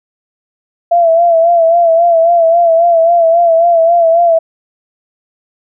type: tone with vibrato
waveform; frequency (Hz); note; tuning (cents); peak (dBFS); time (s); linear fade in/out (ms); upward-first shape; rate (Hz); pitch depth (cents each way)
sine; 673; E5; +36; -5; 0.91-4.39; 10; sine; 3.7; 54
effects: none